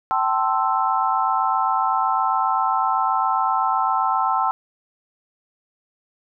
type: chord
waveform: sine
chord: A minor seventh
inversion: third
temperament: equal with one note detuned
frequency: 772.3 / 880 / 1046.5 / 1318.5 Hz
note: G5 / A5 / C6 / E6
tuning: -26 / 0 / 0 / 0 cents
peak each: -23 dBFS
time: 0.11-4.51 s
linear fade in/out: 0 ms
effects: none